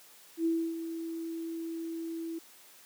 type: tone with ADSR envelope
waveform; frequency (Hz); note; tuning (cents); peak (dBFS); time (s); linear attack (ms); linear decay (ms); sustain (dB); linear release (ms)
sine; 329.6; E4; 0; -24; 0.37-2.39; 83; 290; -10; 9
effects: white hiss -56 dBFS RMS until 2.85 s + high-pass 200 Hz 12 dB/octave